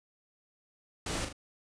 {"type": "noise with echo", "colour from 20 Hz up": "pink", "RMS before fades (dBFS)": -35, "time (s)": [1.06, 1.25], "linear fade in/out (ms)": 5, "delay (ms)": 39, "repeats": 2, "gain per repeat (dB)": -6, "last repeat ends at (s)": 1.328, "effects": ["resampled to 22050 Hz"]}